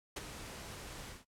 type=noise with ADSR envelope; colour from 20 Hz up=pink; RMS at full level=-38 dBFS; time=0.16-1.25 s; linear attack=8 ms; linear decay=27 ms; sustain=-9 dB; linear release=170 ms; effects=noise-tail reverb RT60 0.1 s tail -20 dB re dry + low-pass 11000 Hz 12 dB/octave